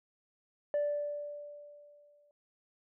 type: tone with exponential decay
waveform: sine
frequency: 585 Hz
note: D5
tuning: 7 cents flat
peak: -25 dBFS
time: 0.74-2.31 s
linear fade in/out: 1 ms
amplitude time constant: 340 ms
effects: tanh soft clip ceiling -26 dBFS